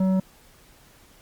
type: tone with tanh clipping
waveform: triangle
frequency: 188.6 Hz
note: F#3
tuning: 33 cents sharp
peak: -20 dBFS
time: 0-0.2 s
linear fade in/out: 5 ms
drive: 14 dB
effects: pink hiss -54 dBFS RMS until 1.21 s + Opus 48 kbps